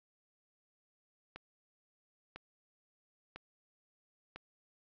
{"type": "click train", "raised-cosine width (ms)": 0.3, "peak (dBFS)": -29, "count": 4, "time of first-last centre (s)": [1.36, 4.36], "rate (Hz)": 1, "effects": ["low-pass 5000 Hz 12 dB/octave"]}